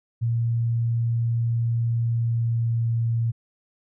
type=tone with pitch glide; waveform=sine; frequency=116.54 to 115.6 Hz; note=A#2 to A#2; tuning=0 to -14 cents; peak=-20 dBFS; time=0.21-3.32 s; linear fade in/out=20 ms; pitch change=-14 cents; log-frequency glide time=2.07-2.9 s; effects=none